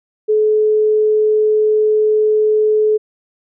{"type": "tone", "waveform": "sine", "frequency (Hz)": 428.8, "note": "A4", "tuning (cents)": -45, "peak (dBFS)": -10, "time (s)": [0.28, 2.98], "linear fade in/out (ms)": 20, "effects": []}